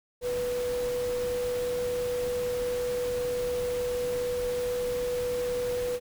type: tone in noise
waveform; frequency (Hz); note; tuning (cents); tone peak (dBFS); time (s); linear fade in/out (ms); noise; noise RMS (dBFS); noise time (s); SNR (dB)
sine; 491.9; B4; -7; -27; 0.21-6; 50; pink; -40; 0.21-6; +10
effects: none